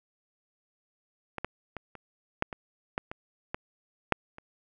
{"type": "clicks", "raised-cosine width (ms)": 0.5, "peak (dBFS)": [-19, -16, -22, -29, -10, -22, -14, -22, -16, -6, -29], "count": 11, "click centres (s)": [1.383, 1.446, 1.767, 1.953, 2.424, 2.528, 2.979, 3.115, 3.545, 4.123, 4.384], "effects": []}